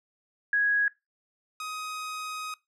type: tone pair in turn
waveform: sine / sawtooth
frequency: 1660 / 1256.6 Hz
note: G#6 / D#6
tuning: -1 / +17 cents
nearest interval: perfect fourth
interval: 482 cents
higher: first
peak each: -21 / -30 dBFS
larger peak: first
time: 0.53-0.88 / 1.6-2.54 s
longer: second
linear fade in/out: 2 ms
effects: noise-tail reverb RT60 0.2 s tail -20 dB re dry + low-pass 11000 Hz 12 dB/octave